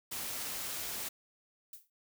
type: noise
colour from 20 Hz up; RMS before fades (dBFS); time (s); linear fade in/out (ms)
white; -39; 0.11-1.09; 10
type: noise with exponential decay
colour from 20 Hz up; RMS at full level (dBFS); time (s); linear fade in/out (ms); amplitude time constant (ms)
violet; -44; 1.73-1.9; 2; 36
effects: none